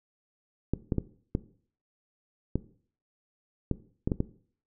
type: clicks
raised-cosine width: 3 ms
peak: -13 dBFS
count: 9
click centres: 0.736 / 0.922 / 0.983 / 1.351 / 2.556 / 3.713 / 4.075 / 4.118 / 4.204 s
effects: noise-tail reverb RT60 0.5 s tail -17 dB re dry